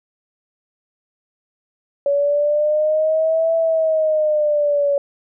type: linear two-way sweep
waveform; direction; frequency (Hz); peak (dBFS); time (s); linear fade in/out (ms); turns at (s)
sine; up then down; 563 to 659.3 to 563; -14; 2.06-4.98; 2; 3.55
effects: none